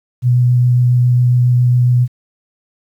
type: tone with vibrato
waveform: sine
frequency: 123.47 Hz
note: B2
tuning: in tune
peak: -8 dBFS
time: 0.22-2.08 s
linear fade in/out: 50 ms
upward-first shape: sine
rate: 7.3 Hz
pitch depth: 10 cents each way
effects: 8-bit